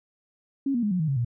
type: tone with pitch steps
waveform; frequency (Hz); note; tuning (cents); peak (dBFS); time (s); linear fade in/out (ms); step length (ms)
sine; 274.4 / 238.9 / 208 / 181.04 / 157.6 / 137.2 / 119.44; C#4 / A#3 / G#3 / F#3 / D#3 / C#3 / A#2; -17 / +43 / +3 / -37 / +23 / -17 / +43; -22; 0.66-1.248; 5; 84
effects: none